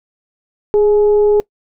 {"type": "tone with frequency modulation", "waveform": "sine", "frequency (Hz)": 415.3, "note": "G#4", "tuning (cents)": 0, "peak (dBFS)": -8, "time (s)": [0.74, 1.4], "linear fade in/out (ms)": 0, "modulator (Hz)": 431, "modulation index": 0.27, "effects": ["noise-tail reverb RT60 0.1 s tail -22 dB re dry"]}